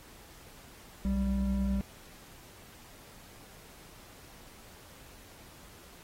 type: tone pair together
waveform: triangle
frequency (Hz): 62.11 / 196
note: B1 / G3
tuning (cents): +10 / 0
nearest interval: octave + minor sixth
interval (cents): 1990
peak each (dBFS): -29 / -27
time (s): 1.05-1.81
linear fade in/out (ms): 0
effects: pink hiss -54 dBFS RMS until 6.03 s + AAC 48 kbps